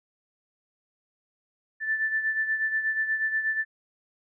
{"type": "beating tone pair", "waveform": "sine", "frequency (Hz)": [1760, 1768.3], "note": ["A6", "A6"], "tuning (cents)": [0, 8], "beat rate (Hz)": 8.3, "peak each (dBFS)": [-25, -32], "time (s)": [1.8, 3.65], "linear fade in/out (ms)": 50, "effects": []}